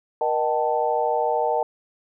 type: tone cluster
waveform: sine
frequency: 474.8 / 615 / 767 / 880 Hz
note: A#4 / D#5 / G5 / A5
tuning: +32 / -20 / -38 / 0 cents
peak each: -25 dBFS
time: 0.21-1.63 s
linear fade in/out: 2 ms
effects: none